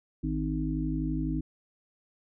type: harmonic tone with a mistuned harmonic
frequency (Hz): 51.91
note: G#1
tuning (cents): 0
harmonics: 1 / 3 / 5 / 6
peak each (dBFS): -33 / -33 / -33 / -33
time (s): 0.23-1.41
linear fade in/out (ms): 10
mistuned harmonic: 1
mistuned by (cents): +130
effects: none